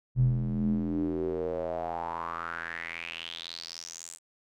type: tone with band-pass filter sweep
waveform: square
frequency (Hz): 41.89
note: E1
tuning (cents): +29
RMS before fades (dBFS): -32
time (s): 0.15-4.19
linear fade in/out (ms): 50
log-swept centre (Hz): 120 to 8200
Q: 6
effects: none